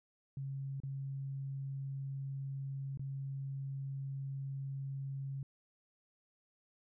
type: tone with dropouts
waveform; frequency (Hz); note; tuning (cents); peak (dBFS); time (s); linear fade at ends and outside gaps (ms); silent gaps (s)
sine; 136.6; C#3; -25; -38; 0.37-5.43; 2; 0.802-0.834 / 2.974-2.994
effects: none